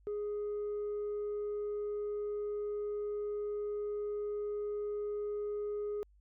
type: tone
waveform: sine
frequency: 415.3 Hz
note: G#4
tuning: in tune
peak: -32 dBFS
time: 0.07-6.03 s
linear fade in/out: 0 ms
effects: tanh soft clip ceiling -33 dBFS + added 50 Hz sine -61 dBFS peak until 6.2 s